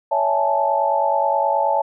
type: chord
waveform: sine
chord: A major seventh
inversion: first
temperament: equal with one note detuned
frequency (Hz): 560.8 / 659.3 / 830.6 / 880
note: C#5 / E5 / G#5 / A5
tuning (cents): +20 / 0 / 0 / 0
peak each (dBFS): -22 / -23 / -23 / -19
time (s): 0.11-1.82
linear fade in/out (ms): 10
effects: none